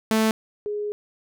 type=tone pair in turn; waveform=sawtooth / sine; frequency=220 / 416.1 Hz; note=A3 / G#4; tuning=0 / +3 cents; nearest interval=major seventh; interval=1103 cents; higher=second; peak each=-14 / -25 dBFS; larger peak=first; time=0.11-0.31 / 0.66-0.92 s; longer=second; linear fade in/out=0 ms; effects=none